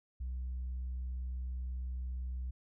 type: tone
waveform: sine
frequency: 63 Hz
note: B1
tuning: 35 cents sharp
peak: -34 dBFS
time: 0.2-2.51 s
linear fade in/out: 10 ms
effects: tanh soft clip ceiling -34 dBFS